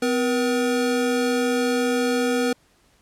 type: tone pair together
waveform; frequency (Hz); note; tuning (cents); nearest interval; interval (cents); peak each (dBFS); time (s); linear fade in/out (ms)
square; 254.1 / 479.7; B3 / A#4; +49 / +50; major seventh; 1101; -23; 0.02-2.53; 5
effects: pink hiss -60 dBFS RMS until 3.01 s + low-pass 11000 Hz 12 dB/octave